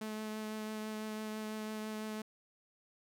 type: tone with vibrato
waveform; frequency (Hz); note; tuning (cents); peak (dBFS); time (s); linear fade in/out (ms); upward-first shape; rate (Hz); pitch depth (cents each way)
sawtooth; 215.9; A3; -33; -35; 0.01-2.22; 5; triangle; 6; 13
effects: none